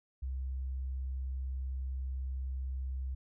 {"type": "tone", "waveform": "sine", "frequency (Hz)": 65.41, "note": "C2", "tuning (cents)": 0, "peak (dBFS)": -34, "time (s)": [0.22, 3.15], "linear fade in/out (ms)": 10, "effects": []}